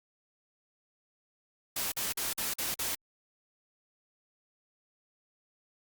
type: noise bursts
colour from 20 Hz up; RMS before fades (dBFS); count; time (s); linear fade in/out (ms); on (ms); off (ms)
white; -33; 6; 1.76-2.95; 5; 160; 46
effects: Opus 48 kbps